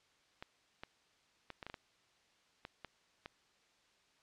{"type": "clicks", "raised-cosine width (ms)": 0.3, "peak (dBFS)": -29, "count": 10, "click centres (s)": [0.425, 0.835, 1.503, 1.628, 1.666, 1.699, 1.742, 2.651, 2.847, 3.259], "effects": ["white hiss -71 dBFS RMS until 4.22 s", "low-pass 5000 Hz 12 dB/octave"]}